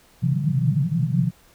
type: band-pass noise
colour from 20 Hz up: white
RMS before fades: -21 dBFS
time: 0.22-1.31 s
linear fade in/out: 10 ms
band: 120 to 180 Hz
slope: 96 dB/octave
effects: pink hiss -55 dBFS RMS until 1.54 s